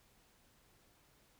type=silence; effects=pink hiss -69 dBFS RMS until 1.39 s